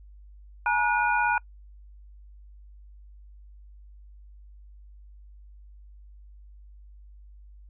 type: tone cluster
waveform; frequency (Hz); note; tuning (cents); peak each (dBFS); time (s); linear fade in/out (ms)
sine; 849 / 946 / 1454 / 2437; G#5 / A#5 / F#6 / D#7; +38 / +25 / -31 / -37; -27 / -26 / -25 / -31; 0.66-1.38; 2
effects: noise-tail reverb RT60 0.1 s tail -26 dB re dry + added 50 Hz sine -46 dBFS peak until 7.69 s